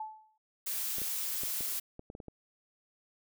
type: tone with exponential decay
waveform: sine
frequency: 868 Hz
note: A5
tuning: 24 cents flat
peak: -34 dBFS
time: 0-0.38 s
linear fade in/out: 5 ms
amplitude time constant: 81 ms
type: noise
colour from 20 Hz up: blue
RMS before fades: -35 dBFS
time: 0.66-1.8 s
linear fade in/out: 10 ms
type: clicks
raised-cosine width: 2 ms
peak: -31 dBFS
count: 9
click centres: 0.984 / 1.018 / 1.435 / 1.608 / 1.994 / 2.101 / 2.151 / 2.202 / 2.283 s
effects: none